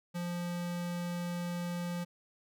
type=tone; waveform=square; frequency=174.61 Hz; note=F3; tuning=in tune; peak=-35 dBFS; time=0.14-2.05 s; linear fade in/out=20 ms; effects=none